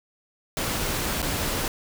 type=noise with dropouts; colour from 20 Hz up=pink; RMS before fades=-27 dBFS; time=0.57-1.68 s; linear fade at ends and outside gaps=1 ms; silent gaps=1.219-1.227 s; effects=none